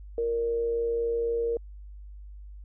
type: tone with amplitude modulation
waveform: sine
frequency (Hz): 466.2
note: A#4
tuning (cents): 0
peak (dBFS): -23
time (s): 0.18-1.57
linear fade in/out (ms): 2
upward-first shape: sine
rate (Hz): 124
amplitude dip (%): 35
effects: added 50 Hz sine -41 dBFS peak until 2.64 s